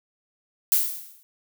violet noise with exponential decay, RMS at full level -17 dBFS, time 0.72-1.23 s, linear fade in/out 0 ms, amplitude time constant 110 ms, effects none

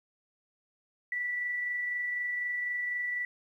sine tone with amplitude modulation, 1962 Hz, B6, 12 cents flat, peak -29 dBFS, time 1.12-3.25 s, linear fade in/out 2 ms, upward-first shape sine, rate 24 Hz, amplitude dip 25%, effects 11-bit

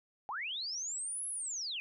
sine linear two-way sweep, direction up then down, 748 to 11050 to 2409 Hz, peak -36 dBFS, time 0.29-1.8 s, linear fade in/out 0 ms, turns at 1.28 s, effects none

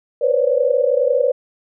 sine tone cluster, 487.9 / 510 / 540 / 578 Hz, B4 / C5 / C#5 / D5, -21 / -44 / -45 / -28 cents, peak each -19 dBFS, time 0.21-1.32 s, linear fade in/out 10 ms, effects none

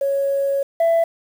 sine tone pair in turn, 554 / 666.1 Hz, C#5 / E5, -1 / +18 cents, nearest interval minor third, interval 319 cents, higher second, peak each -16 / -11 dBFS, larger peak second, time 0.01-0.63 / 0.8-1.04 s, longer first, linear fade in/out 5 ms, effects tanh soft clip ceiling -12 dBFS + 7-bit

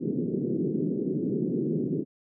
white band-pass noise, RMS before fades -28 dBFS, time 0-2.05 s, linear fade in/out 50 ms, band 140 to 400 Hz, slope 48 dB/octave, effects none

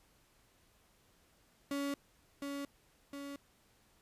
35% pulse tone with echo, 281.5 Hz, C#4, 27 cents sharp, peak -33 dBFS, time 1.71-1.94 s, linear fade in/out 2 ms, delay 710 ms, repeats 2, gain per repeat -4 dB, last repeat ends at 3.36 s, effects pink hiss -69 dBFS RMS until 4.01 s + resampled to 32000 Hz

